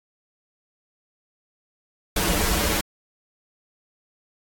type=noise with comb filter; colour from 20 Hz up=pink; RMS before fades=-22 dBFS; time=2.16-2.81 s; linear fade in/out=5 ms; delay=7.8 ms; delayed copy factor=-0.9; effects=AAC 64 kbps